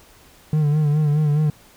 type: tone with vibrato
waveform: triangle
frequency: 150.1 Hz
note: D3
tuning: 38 cents sharp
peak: -13 dBFS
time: 0.53-1.5 s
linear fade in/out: 2 ms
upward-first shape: sine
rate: 4.8 Hz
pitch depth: 55 cents each way
effects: pink hiss -50 dBFS RMS until 1.76 s